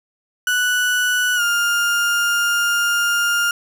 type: tone with pitch glide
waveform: 35% pulse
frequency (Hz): 1480 to 1407.5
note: F#6 to F6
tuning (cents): 0 to +13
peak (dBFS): -14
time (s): 0.47-3.51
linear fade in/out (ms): 2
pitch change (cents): -87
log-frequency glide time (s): 1.35-1.42
effects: none